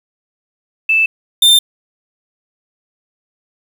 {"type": "tone pair in turn", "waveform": ["sine", "45% pulse"], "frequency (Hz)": [2637, 3593], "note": ["E7", "A7"], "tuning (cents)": [0, 36], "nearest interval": "perfect fourth", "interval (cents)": 536, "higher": "second", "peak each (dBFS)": [-9, -6], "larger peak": "second", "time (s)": [[0.89, 1.06], [1.42, 1.59]], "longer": "neither", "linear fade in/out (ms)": 5, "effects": ["7-bit"]}